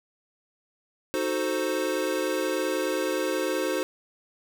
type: chord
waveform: square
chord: D# diminished seventh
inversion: none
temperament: equal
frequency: 311.1 / 370 / 440 / 523.3 Hz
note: D#4 / F#4 / A4 / C5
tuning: 0 / 0 / 0 / 0 cents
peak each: -32 / -31 / -34 / -30 dBFS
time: 1.14-3.83 s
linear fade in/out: 0 ms
effects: none